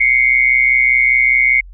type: tone pair together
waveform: sine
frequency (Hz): 2099 / 2224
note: C7 / C#7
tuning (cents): +5 / +5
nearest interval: minor second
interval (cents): 100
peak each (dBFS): -12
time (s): 0-1.61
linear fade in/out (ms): 10
effects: added 44 Hz sine -33 dBFS peak until 1.73 s